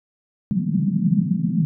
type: band-pass noise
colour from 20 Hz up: white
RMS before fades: -20 dBFS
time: 0.51-1.65 s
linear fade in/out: 0 ms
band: 150 to 210 Hz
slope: 48 dB/octave
effects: none